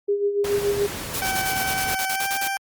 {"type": "tone with tremolo", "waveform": "sine", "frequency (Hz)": 405.7, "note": "G#4", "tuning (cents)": -41, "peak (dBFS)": -17, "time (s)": [0.08, 0.87], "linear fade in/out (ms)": 10, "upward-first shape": "sine", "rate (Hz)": 7, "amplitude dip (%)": 60}
{"type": "noise", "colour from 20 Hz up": "pink", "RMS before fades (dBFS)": -31, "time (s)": [0.44, 1.95], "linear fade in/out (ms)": 5}
{"type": "noise bursts", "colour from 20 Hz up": "white", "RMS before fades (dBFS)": -28, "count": 13, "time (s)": [1.14, 2.477], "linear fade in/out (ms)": 2, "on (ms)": 65, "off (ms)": 41}
{"type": "tone with pitch glide", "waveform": "20% pulse", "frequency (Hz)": [766, 784.8], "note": ["G5", "G5"], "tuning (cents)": [-40, 2], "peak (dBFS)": -19, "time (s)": [1.22, 2.57], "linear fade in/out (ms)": 0, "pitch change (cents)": 42, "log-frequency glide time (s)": [2.12, 2.23]}
{"effects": ["high-pass 60 Hz 12 dB/octave", "Opus 32 kbps"]}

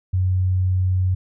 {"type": "tone", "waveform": "sine", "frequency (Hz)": 92.5, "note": "F#2", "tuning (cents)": 0, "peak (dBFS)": -16, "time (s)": [0.13, 1.15], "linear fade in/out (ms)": 10, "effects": []}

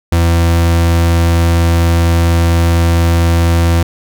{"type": "tone", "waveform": "40% pulse", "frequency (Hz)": 84.3, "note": "E2", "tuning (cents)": 39, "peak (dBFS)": -7, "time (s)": [0.12, 3.83], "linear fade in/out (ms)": 5, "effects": []}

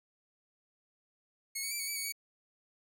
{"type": "tone with pitch steps", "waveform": "10% pulse", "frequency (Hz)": [2183, 2236, 2333, 2229, 2303, 2232, 2259], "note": ["C#7", "C#7", "D7", "C#7", "D7", "C#7", "C#7"], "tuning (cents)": [-27, 14, -12, 9, -34, 11, 32], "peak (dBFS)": -26, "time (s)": [1.55, 2.124], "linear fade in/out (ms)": 10, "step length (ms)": 82, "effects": []}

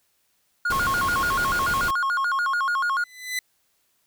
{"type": "tone with vibrato", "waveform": "triangle", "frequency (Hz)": 1247, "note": "D#6", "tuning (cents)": 3, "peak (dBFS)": -19, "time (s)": [0.65, 3.04], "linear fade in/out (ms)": 5, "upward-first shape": "square", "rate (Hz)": 6.9, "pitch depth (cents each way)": 240}
{"type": "noise", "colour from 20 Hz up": "pink", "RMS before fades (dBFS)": -31, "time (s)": [0.7, 1.91], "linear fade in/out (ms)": 5}
{"type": "tone with exponential growth", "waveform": "sawtooth", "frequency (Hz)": 2006, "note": "B6", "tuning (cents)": 26, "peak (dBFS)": -19, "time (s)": [2.94, 3.39], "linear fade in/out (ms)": 2, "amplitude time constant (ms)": 97}
{"effects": ["white hiss -68 dBFS RMS until 4.06 s"]}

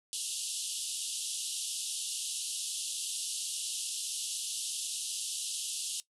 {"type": "band-pass noise", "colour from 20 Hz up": "white", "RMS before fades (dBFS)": -37, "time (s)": [0.13, 6], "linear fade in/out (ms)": 0, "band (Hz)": [2800, 11000], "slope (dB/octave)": 96, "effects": ["noise-tail reverb RT60 0.1 s tail -17 dB re dry"]}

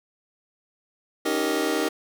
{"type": "chord", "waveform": "sawtooth", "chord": "Eb dominant seventh", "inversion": "third", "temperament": "just", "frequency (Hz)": [280, 311.1, 388.9, 466.7], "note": ["Db4", "Eb4", "G4", "Bb4"], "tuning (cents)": [18, 0, -14, 2], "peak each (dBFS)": [-27, -22, -24, -24], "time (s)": [1.25, 1.89], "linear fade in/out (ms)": 10, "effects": []}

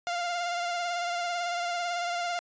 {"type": "tone with vibrato", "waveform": "sawtooth", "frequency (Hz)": 698.5, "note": "F5", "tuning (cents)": 0, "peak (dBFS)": -25, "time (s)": [0.07, 2.39], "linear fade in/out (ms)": 0, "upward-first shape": "sine", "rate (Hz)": 18, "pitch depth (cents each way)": 28, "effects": ["resampled to 16000 Hz"]}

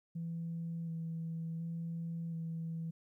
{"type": "tone with vibrato", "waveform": "sine", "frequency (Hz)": 165.3, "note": "E3", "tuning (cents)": 5, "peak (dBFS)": -36, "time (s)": [0.15, 2.91], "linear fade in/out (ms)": 10, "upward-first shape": "square", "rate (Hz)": 0.69, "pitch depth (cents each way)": 14, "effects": ["tanh soft clip ceiling -33 dBFS", "13-bit"]}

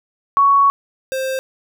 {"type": "tone pair in turn", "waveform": ["sine", "square"], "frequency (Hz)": [1116, 526.7], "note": ["C#6", "C5"], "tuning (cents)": [11, 11], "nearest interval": "octave + minor second", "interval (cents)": 1300, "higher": "first", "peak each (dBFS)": [-9, -20], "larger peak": "first", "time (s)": [[0.37, 0.7], [1.12, 1.39]], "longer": "first", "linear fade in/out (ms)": 0, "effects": []}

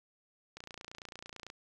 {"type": "click train", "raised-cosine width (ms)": 0.2, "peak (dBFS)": -28, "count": 28, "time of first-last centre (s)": [0.57, 1.501], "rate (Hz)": 29, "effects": []}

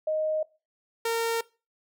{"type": "tone pair in turn", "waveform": ["sine", "sawtooth"], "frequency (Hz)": [622.3, 459.1], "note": ["D#5", "A#4"], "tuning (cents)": [0, -26], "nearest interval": "perfect fourth", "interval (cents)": 526, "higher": "first", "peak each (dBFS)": [-24, -21], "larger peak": "second", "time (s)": [[0.07, 0.43], [1.05, 1.41]], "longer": "neither", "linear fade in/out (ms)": 5, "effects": ["noise-tail reverb RT60 0.3 s tail -21 dB re dry"]}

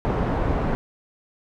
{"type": "low-pass noise", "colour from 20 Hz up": "pink", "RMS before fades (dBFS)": -23, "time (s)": [0.05, 0.75], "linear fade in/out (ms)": 0, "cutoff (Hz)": 1000, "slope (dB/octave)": 12, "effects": []}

